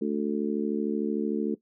harmonic tone, 73.3 Hz, D2, 3 cents flat, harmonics 3 / 4 / 5 / 6, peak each -29 / -30 / -31 / -32 dBFS, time 0.01-1.55 s, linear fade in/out 10 ms, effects noise-tail reverb RT60 0.1 s tail -17 dB re dry

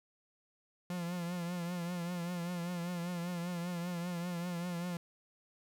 45% pulse tone with vibrato, 174.5 Hz, F3, 1 cent flat, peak -36 dBFS, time 0.9-4.97 s, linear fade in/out 2 ms, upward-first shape triangle, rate 5.1 Hz, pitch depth 65 cents each way, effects 12-bit

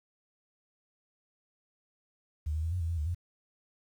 sine tone with pitch steps, 75.9 / 78.5 / 81.9 / 90.7 / 82.2 / 84.7 / 75.2 / 87.1 Hz, D#2 / D#2 / E2 / F#2 / E2 / E2 / D2 / F2, -42 / +16 / -11 / -34 / -4 / +48 / +42 / -4 cents, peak -29 dBFS, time 2.46-3.148 s, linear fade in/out 10 ms, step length 86 ms, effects 10-bit

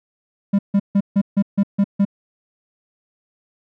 triangle tone bursts, 199.5 Hz, G3, 31 cents sharp, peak -10 dBFS, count 8, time 0.53-2.052 s, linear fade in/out 10 ms, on 59 ms, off 150 ms, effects none

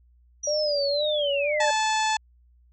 sine linear sweep, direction down, 5860 to 1621 Hz, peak -27 dBFS, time 0.43-1.7 s, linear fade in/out 10 ms
sine tone with vibrato, 584 Hz, D5, 10 cents flat, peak -23 dBFS, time 0.47-1.71 s, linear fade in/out 5 ms, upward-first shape sine, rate 2 Hz, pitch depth 67 cents each way
harmonic tone, 870 Hz, A5, 20 cents flat, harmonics 1 / 2 / 3 / 4 / 5 / 6 / 7 / 8 / 9, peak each -23 / -30 / -32 / -33 / -35 / -40 / -39 / -36 / -40 dBFS, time 1.6-2.17 s, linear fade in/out 5 ms
effects added 60 Hz sine -55 dBFS peak until 2.72 s

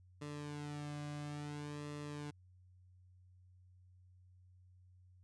sawtooth tone with flanger, 147.1 Hz, D3, 3 cents sharp, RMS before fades -45 dBFS, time 0.21-2.31 s, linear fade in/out 10 ms, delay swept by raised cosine 1.3 to 2.2 ms, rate 0.58 Hz, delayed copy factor -0.7, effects added 91 Hz sine -61 dBFS peak until 5.23 s + resampled to 22050 Hz

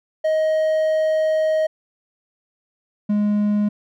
triangle tone pair in turn, 628 / 207.8 Hz, D#5 / G#3, +16 / +1 cents, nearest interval octave + perfect fifth, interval 1915 cents, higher first, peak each -14 dBFS, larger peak neither, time 0.24-1.67 / 3.09-3.69 s, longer first, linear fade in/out 10 ms, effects none

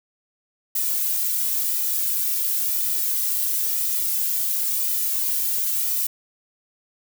violet noise with flanger, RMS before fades -23 dBFS, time 0.75-6.07 s, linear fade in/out 5 ms, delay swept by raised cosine 1.8 to 2.38 ms, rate 0.96 Hz, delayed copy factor -0.95, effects none

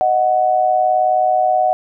sine tone pair together, 622.3 / 741.1 Hz, D#5 / F#5, 0 / +3 cents, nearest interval minor third, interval 303 cents, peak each -17 / -13 dBFS, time 0.01-1.73 s, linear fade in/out 0 ms, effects none

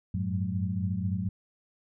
sine tone cluster, 94 / 98.2 / 108.1 / 183.8 / 212.2 Hz, F#2 / G2 / A2 / F#3 / G#3, +28 / +4 / -30 / -11 / +38 cents, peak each -32 / -39 / -34 / -31 / -39 dBFS, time 0.14-1.29 s, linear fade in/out 5 ms, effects none

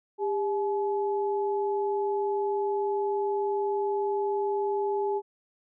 sine tone pair together, 401.7 / 853.3 Hz, G4 / G#5, +42 / +47 cents, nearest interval octave + minor second, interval 1305 cents, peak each -26 / -31 dBFS, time 0.18-5.22 s, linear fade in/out 50 ms, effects none

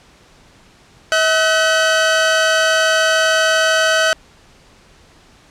sawtooth tone pair together, 641.9 / 1511 Hz, E5 / F#6, -46 / +36 cents, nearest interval octave + minor third, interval 1482 cents, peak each -11 dBFS, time 1.12-4.13 s, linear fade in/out 0 ms, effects pink hiss -48 dBFS RMS until 5.5 s + low-pass 7000 Hz 12 dB/octave

